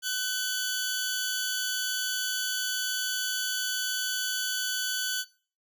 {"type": "tone pair together", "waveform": "15% pulse", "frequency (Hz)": [1509, 3385], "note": ["F#6", "G#7"], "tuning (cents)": [34, 32], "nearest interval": "octave + major second", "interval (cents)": 1398, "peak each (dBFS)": [-23, -26], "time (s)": [0.02, 5.25], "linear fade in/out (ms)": 50, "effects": ["noise-tail reverb RT60 0.4 s tail -20 dB re dry"]}